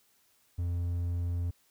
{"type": "tone", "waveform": "triangle", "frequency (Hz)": 86.9, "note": "F2", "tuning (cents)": -8, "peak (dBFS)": -27, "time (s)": [0.58, 1.51], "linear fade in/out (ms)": 10, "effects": ["white hiss -68 dBFS RMS until 1.7 s"]}